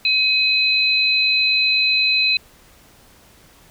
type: tone pair together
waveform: sine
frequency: 2535 / 4024 Hz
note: D#7 / B7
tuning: +32 / +32 cents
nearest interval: minor sixth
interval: 800 cents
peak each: -17 dBFS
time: 0.05-2.37 s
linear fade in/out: 2 ms
effects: pink hiss -50 dBFS RMS until 3.7 s